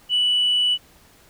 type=tone; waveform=sine; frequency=2960 Hz; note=F#7; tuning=in tune; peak=-15 dBFS; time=0.09-0.78 s; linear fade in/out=50 ms; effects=tanh soft clip ceiling -13 dBFS + pink hiss -53 dBFS RMS until 1.29 s